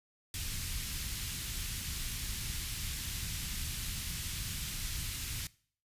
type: band-stop noise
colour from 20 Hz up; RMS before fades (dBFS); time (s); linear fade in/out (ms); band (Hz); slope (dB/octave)
pink; -38; 0.34-5.47; 2; 130 to 2600; 12
effects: noise-tail reverb RT60 0.5 s tail -21 dB re dry + resampled to 32000 Hz